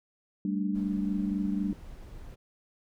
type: chord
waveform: sine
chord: G suspended second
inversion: none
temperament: equal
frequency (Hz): 196 / 220 / 293.7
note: G3 / A3 / D4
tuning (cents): 0 / 0 / 0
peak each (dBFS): -29 / -34 / -33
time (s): 0.45-1.73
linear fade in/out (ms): 2
type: noise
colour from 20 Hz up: brown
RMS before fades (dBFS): -45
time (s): 0.74-2.36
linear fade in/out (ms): 20
effects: none

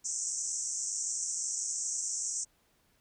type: band-pass noise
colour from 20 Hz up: white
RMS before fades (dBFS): -35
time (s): 0.04-2.45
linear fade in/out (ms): 20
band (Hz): 5700 to 8200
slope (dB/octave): 96
effects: pink hiss -70 dBFS RMS until 3 s

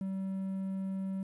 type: tone with quantisation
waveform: triangle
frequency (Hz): 191.8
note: G3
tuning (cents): -37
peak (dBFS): -31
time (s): 0.01-1.23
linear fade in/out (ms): 2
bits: 10
effects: resampled to 22050 Hz

